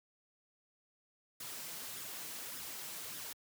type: noise with flanger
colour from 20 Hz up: white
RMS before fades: -45 dBFS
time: 1.4-3.33 s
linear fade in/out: 5 ms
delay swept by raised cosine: 0.57 to 6.47 ms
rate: 1.7 Hz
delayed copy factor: +0.5
effects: high-pass 80 Hz 12 dB/octave